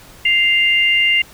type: tone pair together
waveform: sine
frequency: 2093 / 2794 Hz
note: C7 / F7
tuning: 0 / 0 cents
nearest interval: perfect fourth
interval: 500 cents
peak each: -14 dBFS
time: 0.25-1.22 s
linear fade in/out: 5 ms
effects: pink hiss -42 dBFS RMS until 1.33 s